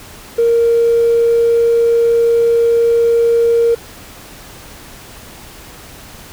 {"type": "tone", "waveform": "triangle", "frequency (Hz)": 465.7, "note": "A#4", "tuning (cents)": -2, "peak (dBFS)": -5, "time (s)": [0.38, 3.75], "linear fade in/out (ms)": 10, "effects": ["tanh soft clip ceiling -6 dBFS", "pink hiss -36 dBFS RMS until 6.32 s"]}